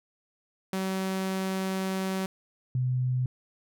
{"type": "tone pair in turn", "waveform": ["sawtooth", "sine"], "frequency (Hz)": [190, 126.81], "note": ["F#3", "B2"], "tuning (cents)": [46, 46], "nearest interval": "perfect fifth", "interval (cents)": 700, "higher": "first", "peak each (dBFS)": -24, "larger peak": "neither", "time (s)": [[0.73, 2.26], [2.75, 3.26]], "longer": "first", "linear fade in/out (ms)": 2, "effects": []}